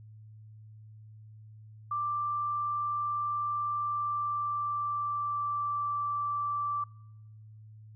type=tone with pitch glide; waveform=sine; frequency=1178 to 1167.2 Hz; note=D6 to D6; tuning=+5 to -11 cents; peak=-29 dBFS; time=1.91-6.84 s; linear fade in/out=5 ms; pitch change=-16 cents; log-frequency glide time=3.76-5.99 s; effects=noise-tail reverb RT60 1.0 s tail -26 dB re dry + added 108 Hz sine -48 dBFS peak until 7.95 s